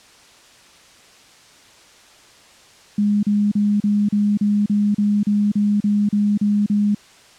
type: tone bursts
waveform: sine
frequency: 206.3 Hz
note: G#3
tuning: 11 cents flat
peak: -14 dBFS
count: 14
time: 2.98-6.948 s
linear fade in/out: 5 ms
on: 250 ms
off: 36 ms
effects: white hiss -48 dBFS RMS until 7.38 s + low-pass 7000 Hz 12 dB/octave